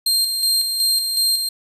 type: tone with tremolo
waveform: sawtooth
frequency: 4186 Hz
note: C8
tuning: in tune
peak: -12 dBFS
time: 0.06-1.49 s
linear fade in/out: 5 ms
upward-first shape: square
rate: 2.7 Hz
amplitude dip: 45%
effects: resampled to 32000 Hz + 8-bit